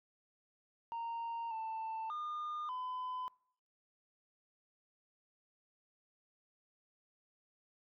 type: tone with pitch steps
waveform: sine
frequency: 926 / 889 / 1215 / 1010 Hz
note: A#5 / A5 / D#6 / B5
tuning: -12 / +18 / -42 / +39 cents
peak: -36 dBFS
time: 0.92-3.28 s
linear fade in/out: 0 ms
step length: 590 ms
effects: noise-tail reverb RT60 0.6 s tail -25 dB re dry + tanh soft clip ceiling -37 dBFS